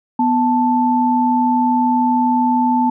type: tone pair together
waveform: sine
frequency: 247.2 / 880 Hz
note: B3 / A5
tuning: +2 / 0 cents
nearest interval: octave + minor seventh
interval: 2198 cents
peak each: -15 dBFS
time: 0.19-2.9 s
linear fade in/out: 5 ms
effects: none